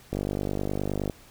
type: click train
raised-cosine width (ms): 2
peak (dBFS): -15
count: 49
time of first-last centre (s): 0.13-1.098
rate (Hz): 49.6
effects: pink hiss -53 dBFS RMS until 1.3 s